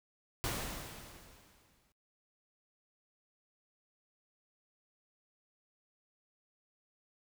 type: noise with exponential decay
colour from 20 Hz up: pink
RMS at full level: -35 dBFS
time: 0.44-1.92 s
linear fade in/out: 0 ms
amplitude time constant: 320 ms
effects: noise-tail reverb RT60 0.1 s tail -21 dB re dry